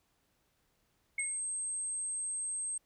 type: tone with exponential decay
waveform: sine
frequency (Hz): 2181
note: C#7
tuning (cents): -29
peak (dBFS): -30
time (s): 1.18-1.4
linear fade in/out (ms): 5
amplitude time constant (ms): 47
type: tone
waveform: sine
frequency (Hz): 8372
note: C9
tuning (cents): 0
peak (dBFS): -34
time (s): 1.19-2.78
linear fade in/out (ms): 5
effects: pink hiss -75 dBFS RMS until 2.85 s